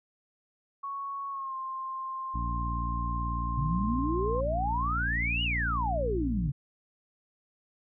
sine tone with pitch glide, 1108.7 to 1055 Hz, C#6 to C6, 0 to +14 cents, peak -33 dBFS, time 0.83-4.41 s, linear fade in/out 10 ms, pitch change -86 cents, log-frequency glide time 1.3-1.55 s
harmonic tone, 58.27 Hz, A#1, in tune, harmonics 1 / 2 / 3 / 4 / 5, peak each -31 / -37 / -41 / -43 / -45 dBFS, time 2.34-6.5 s, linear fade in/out 10 ms
sine exponential two-way sweep, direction up then down, 130.81 to 2960 to 130.81 Hz, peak -28 dBFS, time 3.57-6.52 s, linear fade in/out 10 ms, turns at 5.43 s
effects none

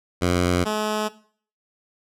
10% pulse tone pair in turn, 88.8 / 213.6 Hz, F2 / G#3, +29 / +49 cents, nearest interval octave + minor third, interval 1520 cents, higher second, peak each -10 / -14 dBFS, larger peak first, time 0.21-0.65 / 0.65-1.09 s, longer neither, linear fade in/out 20 ms, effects noise-tail reverb RT60 0.5 s tail -18 dB re dry + low-pass 11000 Hz 12 dB/octave

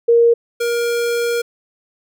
sine / square tone pair in turn, 468.1 / 472.2 Hz, A#4 / A#4, +7 / +22 cents, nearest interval unison, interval 15 cents, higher second, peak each -8 / -17 dBFS, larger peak first, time 0.08-0.34 / 0.6-1.42 s, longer second, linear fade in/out 10 ms, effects none

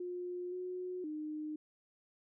sine tone with pitch steps, 357.2 / 364.2 / 305.6 Hz, F4 / F#4 / D#4, +39 / -27 / -31 cents, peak -38 dBFS, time 0-1.56 s, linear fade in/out 5 ms, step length 520 ms, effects none

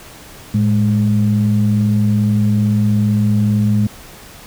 sine tone pair together, 110.03 / 207.7 Hz, A2 / G#3, 0 / 0 cents, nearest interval major seventh, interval 1100 cents, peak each -13 dBFS, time 0.54-3.87 s, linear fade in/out 5 ms, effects tanh soft clip ceiling -5 dBFS + pink hiss -38 dBFS RMS until 4.46 s

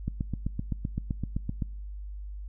click train, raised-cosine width 5 ms, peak -17 dBFS, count 13, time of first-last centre 0.08-1.622 s, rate 7.78 Hz, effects noise-tail reverb RT60 0.8 s tail -26 dB re dry + added 50 Hz sine -36 dBFS peak until 2.48 s

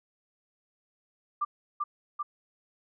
sine tone with echo, 1185 Hz, D6, 15 cents sharp, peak -25 dBFS, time 1.41-1.45 s, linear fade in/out 10 ms, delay 390 ms, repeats 2, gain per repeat -2 dB, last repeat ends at 2.23 s, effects none

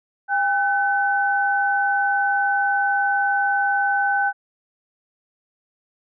sine tone pair together, 803 / 1515.9 Hz, G5 / F#6, +41 / +42 cents, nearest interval major seventh, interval 1101 cents, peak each -20 / -20 dBFS, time 0.28-4.33 s, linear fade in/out 50 ms, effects none

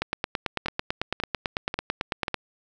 two click trains, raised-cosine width 0.3 ms, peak -9 / -12 dBFS, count 22 / 4, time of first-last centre 0.02-2.343 / 0.66-2.282 s, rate 9.04 / 1.85 Hz, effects none

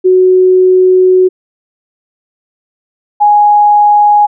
sine tone pair in turn, 370 / 830.6 Hz, F#4 / G#5, 0 / 0 cents, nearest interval octave + major second, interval 1400 cents, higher second, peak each -3 dBFS, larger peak neither, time 0.04-1.29 / 3.2-4.27 s, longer first, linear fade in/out 20 ms, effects none

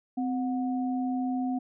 sine tone pair together, 257.4 / 729.2 Hz, C4 / F#5, -28 / -25 cents, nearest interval octave + tritone, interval 1803 cents, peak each -27 / -35 dBFS, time 0.17-1.59 s, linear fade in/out 10 ms, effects none

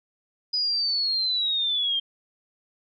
sine linear sweep, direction down, 4978 to 3168 Hz, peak -22 dBFS, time 0.53-2 s, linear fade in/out 10 ms, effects none

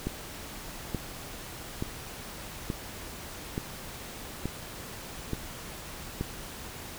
click train, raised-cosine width 3 ms, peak -17 dBFS, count 8, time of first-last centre 0.07-6.21 s, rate 1.14 Hz, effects pink hiss -42 dBFS RMS until 6.98 s

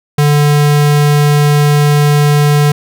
square tone, 146.83 Hz, D3, in tune, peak -7 dBFS, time 0.18-2.72 s, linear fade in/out 5 ms, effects none

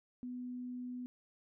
sine tone, 248.4 Hz, B3, 10 cents sharp, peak -40 dBFS, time 0.23-1.06 s, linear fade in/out 0 ms, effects none

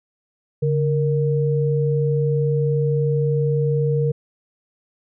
sine tone pair together, 143.32 / 466.2 Hz, D3 / A#4, -42 / 0 cents, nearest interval octave + minor sixth, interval 2042 cents, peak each -18 / -21 dBFS, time 0.62-4.12 s, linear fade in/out 10 ms, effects none

